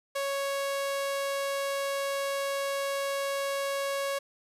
sawtooth tone, 554.4 Hz, C#5, in tune, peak -25 dBFS, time 0.15-4.19 s, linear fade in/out 10 ms, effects resampled to 32000 Hz + 9-bit

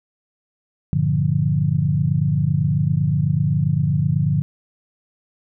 sine chord, G minor seventh, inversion none, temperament equal, 98 / 116.54 / 146.83 / 174.61 Hz, G2 / Bb2 / D3 / F3, 0 / 0 / 0 / 0 cents, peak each -24 / -24 / -18 / -23 dBFS, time 0.93-4.42 s, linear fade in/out 0 ms, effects none

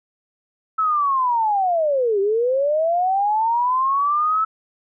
sine linear two-way sweep, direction down then up, 1313 to 385.4 to 1313 Hz, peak -16 dBFS, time 0.78-4.45 s, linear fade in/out 10 ms, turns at 2.2 s, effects none

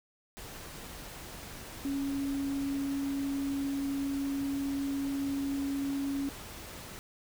sine tone in noise, 277.2 Hz, C#4, in tune, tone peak -30 dBFS, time 1.85-6.29 s, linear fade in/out 0 ms, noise pink, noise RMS -45 dBFS, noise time 0.37-6.99 s, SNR +12 dB, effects none

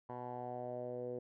10% pulse tone with low-pass filter sweep, 123.47 Hz, B2, in tune, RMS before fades -43 dBFS, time 0.09-1.19 s, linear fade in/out 5 ms, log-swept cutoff 1000 to 460 Hz, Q 4.5, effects none

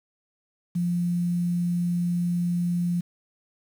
sine tone with quantisation, 174.61 Hz, F3, in tune, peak -22 dBFS, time 0.75-3.01 s, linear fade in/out 10 ms, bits 8, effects none

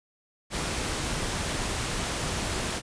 pink noise, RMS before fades -30 dBFS, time 0.5-2.82 s, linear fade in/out 50 ms, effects resampled to 22050 Hz

